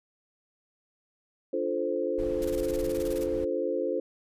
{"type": "chord", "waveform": "sine", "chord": "D minor seventh", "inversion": "none", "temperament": "equal", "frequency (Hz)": [293.7, 349.2, 440, 523.3], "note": ["D4", "F4", "A4", "C5"], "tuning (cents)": [0, 0, 0, 0], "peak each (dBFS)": [-35, -32, -32, -30], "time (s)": [1.53, 4], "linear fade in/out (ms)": 5}
{"type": "noise", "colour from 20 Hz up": "brown", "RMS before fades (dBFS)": -39, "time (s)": [2.18, 3.45], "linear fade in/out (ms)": 10}
{"type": "noise with tremolo", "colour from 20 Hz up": "white", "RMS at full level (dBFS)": -43, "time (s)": [2.42, 3.26], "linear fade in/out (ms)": 0, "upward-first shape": "square", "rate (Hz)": 19, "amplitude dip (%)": 75}
{"effects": ["resampled to 32000 Hz"]}